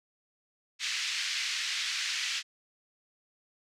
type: band-pass noise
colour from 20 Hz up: pink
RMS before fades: -33 dBFS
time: 0.79-2.43 s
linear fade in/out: 50 ms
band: 1900 to 6200 Hz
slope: 24 dB/octave
effects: none